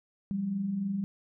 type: tone pair together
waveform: sine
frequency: 174.61 / 198.03 Hz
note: F3 / G3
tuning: 0 / +18 cents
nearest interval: major second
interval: 218 cents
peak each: -39 / -29 dBFS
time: 0.31-1.04 s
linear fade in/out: 0 ms
effects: none

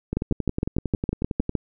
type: two click trains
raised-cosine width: 3 ms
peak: -9 / -12 dBFS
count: 10 / 16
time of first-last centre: 0.17-1.552 / 0.13-1.494 s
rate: 6.51 / 11 Hz
effects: none

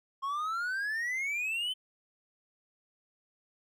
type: exponential sweep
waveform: triangle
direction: up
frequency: 1072 to 3092 Hz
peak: -29 dBFS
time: 0.22-1.74 s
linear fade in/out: 20 ms
effects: none

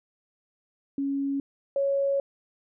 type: tone pair in turn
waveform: sine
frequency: 277.2 / 554.4 Hz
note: C#4 / C#5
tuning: 0 / 0 cents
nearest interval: octave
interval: 1200 cents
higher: second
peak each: -25 / -22 dBFS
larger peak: second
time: 0.98-1.4 / 1.76-2.2 s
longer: second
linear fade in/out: 2 ms
effects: none

